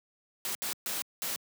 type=noise bursts at uneven times; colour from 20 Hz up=white; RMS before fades=-34 dBFS; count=4; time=0.45-0.55 / 0.62-0.73 / 0.86-1.02 / 1.22-1.36 s; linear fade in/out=0 ms; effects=high-pass 150 Hz 12 dB/octave